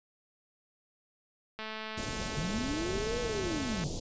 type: click train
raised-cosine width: 0.3 ms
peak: -24 dBFS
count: 491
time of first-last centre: 1.59-3.838 s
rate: 218 Hz
type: band-stop noise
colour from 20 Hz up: pink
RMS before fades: -37 dBFS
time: 1.97-4 s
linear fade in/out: 10 ms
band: 660 to 4000 Hz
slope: 24 dB/octave
type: linear two-way sweep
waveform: sine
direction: up then down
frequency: 136.6 to 493.9 to 136.6 Hz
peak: -33 dBFS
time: 2.36-3.88 s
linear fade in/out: 10 ms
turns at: 3.2 s
effects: resampled to 16000 Hz